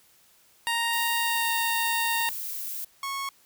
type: tone with pitch glide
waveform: 15% pulse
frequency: 931 to 923.5 Hz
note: A#5 to A#5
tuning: -2 to -16 cents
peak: -18 dBFS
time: 0.67-2.29 s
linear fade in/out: 0 ms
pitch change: -14 cents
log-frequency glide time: 1.21-1.51 s
type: noise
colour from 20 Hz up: violet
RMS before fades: -34 dBFS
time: 0.92-2.85 s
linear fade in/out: 10 ms
type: tone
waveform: sawtooth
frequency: 1100 Hz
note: C#6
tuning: 14 cents flat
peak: -26 dBFS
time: 3.03-3.29 s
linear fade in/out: 2 ms
effects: white hiss -60 dBFS RMS until 3.45 s